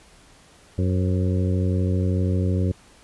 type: harmonic tone with a mistuned harmonic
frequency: 92.7 Hz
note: F#2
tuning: 4 cents sharp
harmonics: 1 / 2 / 3 / 4 / 5 / 6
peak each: -20 / -26 / -30 / -32 / -34 / -36 dBFS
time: 0.78-2.72 s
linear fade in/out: 5 ms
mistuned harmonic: 6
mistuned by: -47 cents
effects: pink hiss -52 dBFS RMS until 3.03 s + resampled to 24000 Hz